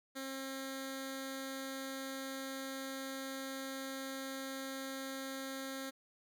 10% pulse tone with notch filter, 268 Hz, C4, 42 cents sharp, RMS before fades -43 dBFS, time 0.15-5.91 s, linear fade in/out 20 ms, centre 920 Hz, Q 1.1, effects none

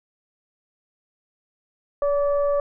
sine tone with frequency modulation, 572 Hz, D5, 46 cents flat, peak -18 dBFS, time 2.02-2.6 s, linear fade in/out 2 ms, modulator 583 Hz, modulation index 0.52, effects none

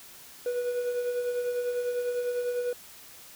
triangle tone with tremolo, 488.9 Hz, B4, 18 cents flat, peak -23 dBFS, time 0.46-2.73 s, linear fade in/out 2 ms, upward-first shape triangle, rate 10 Hz, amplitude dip 50%, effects white hiss -49 dBFS RMS until 3.35 s

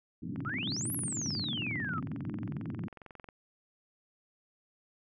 pink band-pass noise, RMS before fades -38 dBFS, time 0.22-2.88 s, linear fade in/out 5 ms, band 100 to 320 Hz, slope 48 dB/octave
click train, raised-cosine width 0.5 ms, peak -33 dBFS, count 66, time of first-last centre 0.36-3.288 s, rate 22.2 Hz
sine exponential two-way sweep, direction up then down, 1228 to 11730 to 1228 Hz, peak -34 dBFS, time 0.45-2 s, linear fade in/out 10 ms, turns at 0.93 s
effects none

